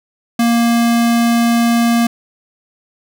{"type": "tone", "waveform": "square", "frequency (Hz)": 234, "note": "A#3", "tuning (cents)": 7, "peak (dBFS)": -11, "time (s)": [0.39, 2.07], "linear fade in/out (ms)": 5, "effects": []}